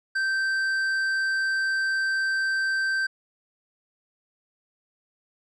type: tone with tanh clipping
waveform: sine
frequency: 1559 Hz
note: G6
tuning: 10 cents flat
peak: -24 dBFS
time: 0.15-3.07 s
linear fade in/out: 10 ms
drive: 8 dB
effects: none